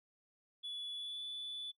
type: tone with pitch glide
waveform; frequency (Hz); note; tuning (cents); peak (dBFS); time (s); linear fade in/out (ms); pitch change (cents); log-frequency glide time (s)
sine; 3420 to 3470; A7 to A7; -50 to -25; -39; 0.63-1.72; 20; +25; 0.94-1.23
effects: noise-tail reverb RT60 0.1 s tail -20 dB re dry + tanh soft clip ceiling -39 dBFS